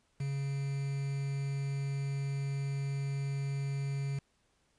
triangle tone with quantisation, 138.59 Hz, C#3, in tune, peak -30 dBFS, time 0.2-4.19 s, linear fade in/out 5 ms, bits 8, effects pink hiss -73 dBFS RMS until 4.78 s + resampled to 22050 Hz

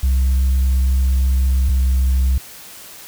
sine tone pair in turn, 65.41 / 65.08 Hz, C2 / C2, 0 / -9 cents, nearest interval unison, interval 9 cents, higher first, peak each -10 dBFS, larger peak neither, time 0.03-1.69 / 1.69-2.38 s, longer first, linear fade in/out 5 ms, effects tanh soft clip ceiling -11 dBFS + white hiss -38 dBFS RMS until 3.07 s

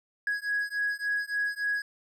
triangle beating tone pair, 1661.2 / 1664.7 Hz, G#6 / G#6, 0 / +4 cents, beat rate 3.5 Hz, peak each -28 dBFS, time 0.27-1.82 s, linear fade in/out 2 ms, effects tanh soft clip ceiling -21 dBFS

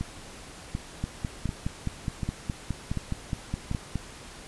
two click trains, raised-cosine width 5 ms, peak -16 / -17 dBFS, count 15 / 6, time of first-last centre 1.04-3.957 / 0.01-3.714 s, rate 4.8 / 1.35 Hz, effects pink hiss -45 dBFS RMS until 4.47 s + resampled to 24000 Hz

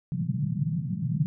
pink band-pass noise, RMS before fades -28 dBFS, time 0.12-1.26 s, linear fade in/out 0 ms, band 130 to 180 Hz, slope 48 dB/octave, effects none

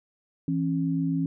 sine tone pair together, 164.81 / 272.5 Hz, E3 / C#4, 0 / -29 cents, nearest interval major sixth, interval 871 cents, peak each -26 / -26 dBFS, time 0.48-1.26 s, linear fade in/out 2 ms, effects none

